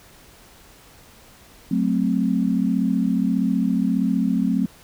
sine chord, F# diminished, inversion none, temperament equal, 185 / 220 / 261.6 Hz, F#3 / A3 / C4, 0 / 0 / 0 cents, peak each -22 dBFS, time 1.71-4.66 s, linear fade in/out 5 ms, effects pink hiss -49 dBFS RMS until 4.83 s

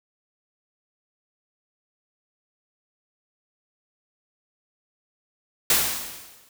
white noise with exponential decay, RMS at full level -17 dBFS, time 5.7-6.49 s, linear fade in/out 2 ms, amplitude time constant 170 ms, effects none

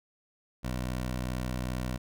15% pulse tone, 62.5 Hz, B1, 21 cents sharp, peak -25 dBFS, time 0.63-1.98 s, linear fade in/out 20 ms, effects none

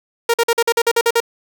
sawtooth tone bursts, 466.2 Hz, A#4, in tune, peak -8 dBFS, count 10, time 0.29-1.203 s, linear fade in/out 5 ms, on 49 ms, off 47 ms, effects 7-bit

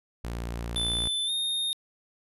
sawtooth tone, 58.27 Hz, A#1, in tune, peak -28 dBFS, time 0.24-1.08 s, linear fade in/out 0 ms
square tone with pitch glide, 3520 to 3684 Hz, A7 to A#7, 0 to -21 cents, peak -27 dBFS, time 0.76-1.73 s, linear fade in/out 0 ms, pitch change +79 cents, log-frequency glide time 1.26-1.31 s
effects resampled to 32000 Hz

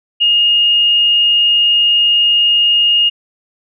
sine tone, 2848 Hz, F7, 33 cents sharp, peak -8 dBFS, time 0.2-3.1 s, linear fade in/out 20 ms, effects none

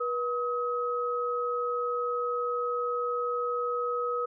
sine tone pair together, 484.4 / 1271.7 Hz, B4 / D#6, -34 / +37 cents, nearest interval octave + perfect fourth, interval 1671 cents, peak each -30 / -30 dBFS, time 0-4.26 s, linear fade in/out 10 ms, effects none

